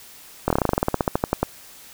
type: slowing click train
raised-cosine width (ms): 1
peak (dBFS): -4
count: 19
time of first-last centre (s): 0.48-1.43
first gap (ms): 23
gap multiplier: 1.09
effects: white hiss -45 dBFS RMS until 1.93 s